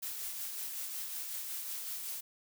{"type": "noise with tremolo", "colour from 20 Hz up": "blue", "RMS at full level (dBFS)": -39, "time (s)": [0.02, 2.21], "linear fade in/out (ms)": 10, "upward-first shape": "sine", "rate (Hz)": 5.4, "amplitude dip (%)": 30, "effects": []}